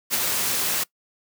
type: noise with ADSR envelope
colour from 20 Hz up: white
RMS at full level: -21 dBFS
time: 0.1-0.84 s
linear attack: 42 ms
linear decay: 12 ms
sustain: -3 dB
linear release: 10 ms
effects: noise-tail reverb RT60 0.1 s tail -22 dB re dry + high-pass 100 Hz 12 dB/octave